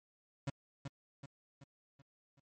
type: tone with echo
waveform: 35% pulse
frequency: 138.59 Hz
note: C#3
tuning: in tune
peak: -33 dBFS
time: 0.47-0.5 s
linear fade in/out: 5 ms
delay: 380 ms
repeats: 5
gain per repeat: -6 dB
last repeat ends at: 2.4 s
effects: MP3 32 kbps